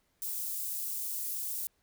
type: high-pass noise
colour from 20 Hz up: white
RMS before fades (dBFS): -36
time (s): 0.22-1.67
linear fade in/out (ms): 0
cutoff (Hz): 9400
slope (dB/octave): 12
effects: pink hiss -74 dBFS RMS until 1.82 s